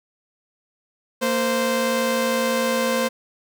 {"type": "tone pair together", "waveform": "sawtooth", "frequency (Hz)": [230.4, 520.5], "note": ["A#3", "C5"], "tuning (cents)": [-20, -9], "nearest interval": "octave + major second", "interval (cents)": 1411, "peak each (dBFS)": [-20, -17], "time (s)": [1.21, 3.09], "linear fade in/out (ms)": 20, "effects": []}